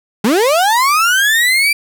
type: linear sweep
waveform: 35% pulse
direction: up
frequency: 189.4 to 2362 Hz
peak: -8 dBFS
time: 0.24-1.73 s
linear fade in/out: 5 ms
effects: none